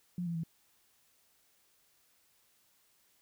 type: tone with pitch steps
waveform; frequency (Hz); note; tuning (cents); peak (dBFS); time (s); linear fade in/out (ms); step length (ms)
sine; 177 / 169.2 / 163.9; F3 / E3 / E3; +23 / +45 / -10; -33; 0.18-0.435; 2; 85
effects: white hiss -70 dBFS RMS until 3.21 s